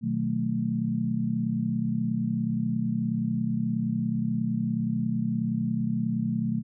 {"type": "chord", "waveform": "sine", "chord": "B dominant seventh", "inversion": "none", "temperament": "just", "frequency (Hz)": [123.47, 154.34, 185.21, 222.2], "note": ["B2", "D#3", "F#3", "A3"], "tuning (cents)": [0, -14, 2, 17], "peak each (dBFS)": [-32, -33, -31, -27], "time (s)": [0.01, 6.63], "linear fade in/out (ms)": 50, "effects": []}